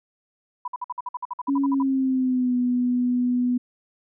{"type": "tone bursts", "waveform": "sine", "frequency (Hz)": 987.8, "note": "B5", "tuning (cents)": 0, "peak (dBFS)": -26, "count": 15, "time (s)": [0.65, 1.827], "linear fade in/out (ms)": 5, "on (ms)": 29, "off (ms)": 53}
{"type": "tone with pitch glide", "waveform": "sine", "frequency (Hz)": [277.2, 247], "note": ["C#4", "B3"], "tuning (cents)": [0, 0], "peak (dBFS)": -19, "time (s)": [1.48, 3.58], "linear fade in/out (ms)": 10, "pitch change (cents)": -200, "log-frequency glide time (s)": [1.63, 2.56]}
{"effects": []}